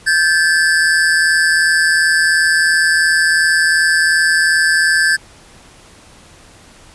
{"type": "tone pair together", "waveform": "square", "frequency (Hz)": [1567, 1729.8], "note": ["G6", "A6"], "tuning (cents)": [-1, -30], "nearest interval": "major second", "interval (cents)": 171, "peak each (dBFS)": -14, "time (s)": [0.06, 5.17], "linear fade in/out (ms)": 20, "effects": ["pink hiss -43 dBFS RMS until 6.94 s", "resampled to 24000 Hz"]}